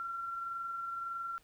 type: tone with amplitude modulation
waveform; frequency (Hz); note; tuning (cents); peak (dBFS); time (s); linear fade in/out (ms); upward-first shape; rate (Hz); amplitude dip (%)
sine; 1365; F6; -40; -35; 0-1.38; 0; sine; 21.7; 30
effects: pink hiss -67 dBFS RMS until 1.43 s